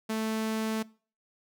sawtooth tone, 220 Hz, A3, in tune, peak -25 dBFS, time 0.09-0.83 s, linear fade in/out 10 ms, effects noise-tail reverb RT60 0.4 s tail -22 dB re dry

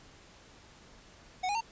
square tone with pitch steps, 740 / 821.1 / 911 Hz, F#5 / G#5 / A#5, 0 / -20 / -40 cents, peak -30 dBFS, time 1.43-1.61 s, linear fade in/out 10 ms, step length 60 ms, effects pink hiss -56 dBFS RMS until 1.71 s + resampled to 16000 Hz

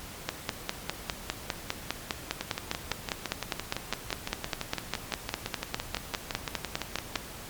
two click trains, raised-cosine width 0.2 ms, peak -13 / -10 dBFS, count 29 / 35, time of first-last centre 2.41-7.156 / 0.29-7.159 s, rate 5.9 / 4.95 Hz, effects pink hiss -43 dBFS RMS until 7.49 s + MP3 96 kbps

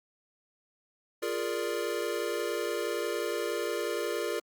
square chord, Bb dominant seventh, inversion second, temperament equal, 349.2 / 415.3 / 466.2 / 587.3 Hz, F4 / Ab4 / Bb4 / D5, 0 / 0 / 0 / 0 cents, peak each -37 / -36 / -35 / -38 dBFS, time 1.22-4.4 s, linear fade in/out 10 ms, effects Opus 48 kbps

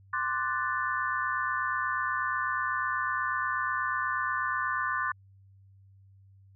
sine chord, D dominant seventh, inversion third, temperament equal with one note detuned, 1046.5 / 1174.7 / 1488.6 / 1760 Hz, C6 / D6 / F#6 / A6, 0 / 0 / +10 / 0 cents, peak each -33 dBFS, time 0.13-5.12 s, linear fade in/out 5 ms, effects added 97 Hz sine -54 dBFS peak until 6.55 s

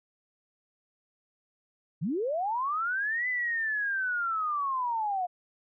sine linear two-way sweep, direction up then down, 130 to 2022 to 703 Hz, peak -27 dBFS, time 2.01-5.27 s, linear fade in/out 20 ms, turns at 3.28 s, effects none

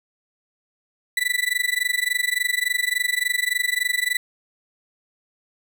35% pulse tone with amplitude modulation, 1975.5 Hz, B6, in tune, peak -15 dBFS, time 1.17-4.17 s, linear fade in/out 2 ms, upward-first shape sine, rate 23.5 Hz, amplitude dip 95%, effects none

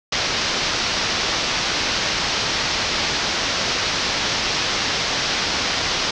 white low-pass noise, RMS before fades -22 dBFS, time 0.12-6.11 s, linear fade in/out 5 ms, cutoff 5800 Hz, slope 48 dB/octave, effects none

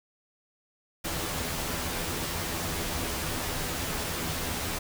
pink noise with comb filter, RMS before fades -32 dBFS, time 1.04-4.79 s, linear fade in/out 10 ms, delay 12 ms, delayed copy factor +0.6, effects none

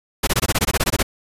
pink noise bursts, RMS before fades -17 dBFS, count 13, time 0.23-1.029 s, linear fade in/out 10 ms, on 43 ms, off 20 ms, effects resampled to 32000 Hz

